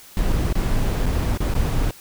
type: noise with dropouts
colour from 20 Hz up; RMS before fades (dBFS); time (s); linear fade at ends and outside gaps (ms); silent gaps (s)
brown; -20; 0.17-1.91; 1; 0.527-0.552 / 1.058-1.064 / 1.375-1.404 / 1.54-1.551
effects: white hiss -45 dBFS RMS until 2 s